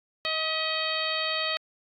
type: harmonic tone with a mistuned harmonic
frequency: 631 Hz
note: D#5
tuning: 24 cents sharp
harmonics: 1 / 2 / 3 / 4 / 5 / 6 / 7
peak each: -34 / -34 / -34 / -34 / -34 / -34 / -34 dBFS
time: 0.25-1.57 s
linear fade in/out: 0 ms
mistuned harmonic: 3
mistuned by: +34 cents
effects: AAC 64 kbps